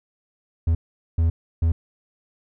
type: tone bursts at uneven times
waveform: triangle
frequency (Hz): 82.41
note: E2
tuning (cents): 0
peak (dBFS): -14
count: 3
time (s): 0.67-0.75 / 1.18-1.3 / 1.62-1.72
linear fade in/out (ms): 5
effects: none